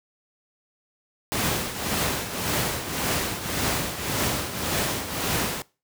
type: noise with tremolo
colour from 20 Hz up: pink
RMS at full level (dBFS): -23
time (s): 1.32-5.62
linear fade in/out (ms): 0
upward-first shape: triangle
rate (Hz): 1.8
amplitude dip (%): 70
effects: noise-tail reverb RT60 0.3 s tail -21 dB re dry + high-pass 80 Hz 12 dB/octave